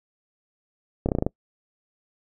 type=slowing click train; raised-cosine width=2 ms; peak=-9 dBFS; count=7; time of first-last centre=1.06-1.265 s; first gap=28 ms; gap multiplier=1.08; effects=noise-tail reverb RT60 0.1 s tail -26 dB re dry